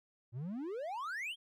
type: exponential sweep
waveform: triangle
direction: up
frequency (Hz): 110 to 3319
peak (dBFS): -36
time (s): 0.32-1.36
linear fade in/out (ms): 50
effects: none